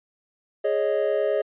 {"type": "chord", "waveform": "triangle", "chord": "Ab suspended fourth", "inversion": "none", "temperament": "just", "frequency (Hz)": [415.3, 553.7, 623], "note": ["Ab4", "Db5", "Eb5"], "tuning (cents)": [0, -2, 2], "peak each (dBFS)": -23, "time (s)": [0.64, 1.42], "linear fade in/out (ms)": 10, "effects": ["resampled to 8000 Hz"]}